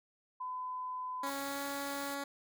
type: tone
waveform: sine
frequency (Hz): 1010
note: B5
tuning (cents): +39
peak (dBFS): -37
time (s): 0.4-1.3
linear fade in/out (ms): 10
type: tone with pitch glide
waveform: 10% pulse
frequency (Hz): 277.2 to 280.4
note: C#4 to C#4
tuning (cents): 0 to +20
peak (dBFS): -29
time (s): 1.23-2.24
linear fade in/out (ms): 5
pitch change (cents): +20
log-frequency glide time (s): 1.39-1.63
type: noise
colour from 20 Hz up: white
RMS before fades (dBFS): -48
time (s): 1.26-2.15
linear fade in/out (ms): 10
effects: none